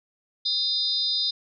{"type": "tone cluster", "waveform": "sine", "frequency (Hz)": [3648, 4073, 4930], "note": ["A#7", "C8", "D#8"], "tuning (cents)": [-38, -47, -17], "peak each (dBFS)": [-26, -29, -26], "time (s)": [0.45, 1.31], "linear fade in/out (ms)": 10, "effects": []}